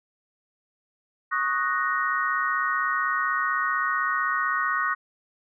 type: chord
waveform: sine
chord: D# minor seventh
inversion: third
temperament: equal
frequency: 1108.7 / 1244.5 / 1480 / 1864.7 Hz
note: C#6 / D#6 / F#6 / A#6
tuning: 0 / 0 / 0 / 0 cents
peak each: -28 dBFS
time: 1.31-4.95 s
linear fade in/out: 20 ms
effects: none